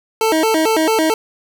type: tone with vibrato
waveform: 25% pulse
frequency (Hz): 375.2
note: F#4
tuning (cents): +24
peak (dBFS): -9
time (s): 0.21-1.14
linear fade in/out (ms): 2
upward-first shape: square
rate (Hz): 4.5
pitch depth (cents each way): 290
effects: none